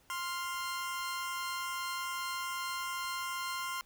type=tone pair together; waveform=sawtooth; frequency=1048.3 / 1396.9 Hz; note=C6 / F6; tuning=+3 / 0 cents; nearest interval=perfect fourth; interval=497 cents; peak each=-33 / -37 dBFS; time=0.1-3.81 s; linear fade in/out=0 ms; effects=pink hiss -66 dBFS RMS until 3.85 s